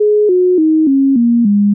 sine tone with pitch steps, 420 / 363.5 / 314.6 / 272.3 / 235.7 / 204 Hz, G#4 / F#4 / D#4 / C#4 / A#3 / G#3, +19 / -31 / +19 / -31 / +19 / -31 cents, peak -7 dBFS, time 0-1.74 s, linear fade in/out 10 ms, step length 290 ms, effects none

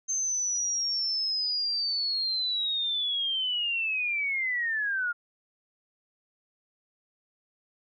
sine linear sweep, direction down, 6320 to 1396.9 Hz, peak -26 dBFS, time 0.08-5.13 s, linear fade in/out 20 ms, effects none

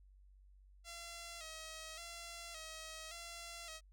5% pulse tone with vibrato, 659.3 Hz, E5, in tune, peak -36 dBFS, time 0.84-3.81 s, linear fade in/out 50 ms, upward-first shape square, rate 0.88 Hz, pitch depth 59 cents each way, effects added 48 Hz sine -60 dBFS peak until 3.92 s

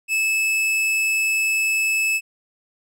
45% pulse tone, 2610 Hz, E7, 18 cents flat, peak -18 dBFS, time 0.08-2.21 s, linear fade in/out 50 ms, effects low-pass 12000 Hz 12 dB/octave

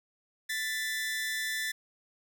sawtooth tone pair together, 1760 / 1992.6 Hz, A6 / B6, 0 / +15 cents, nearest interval major second, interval 215 cents, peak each -29 / -33 dBFS, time 0.49-1.72 s, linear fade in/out 10 ms, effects none

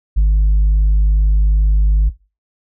sine tone, 51.2 Hz, G#1, 24 cents flat, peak -6 dBFS, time 0.16-2.1 s, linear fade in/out 20 ms, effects noise-tail reverb RT60 0.3 s tail -20 dB re dry + tanh soft clip ceiling -8 dBFS

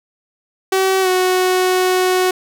sawtooth tone with pitch glide, 381 to 368.7 Hz, G4 to F#4, -49 to -6 cents, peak -9 dBFS, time 0.72-2.31 s, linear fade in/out 5 ms, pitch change -57 cents, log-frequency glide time 1.01-1.08 s, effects none

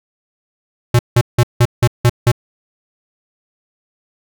square tone bursts, 120.5 Hz, B2, 42 cents flat, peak -8 dBFS, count 7, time 0.94-2.317 s, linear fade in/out 5 ms, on 51 ms, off 170 ms, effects none

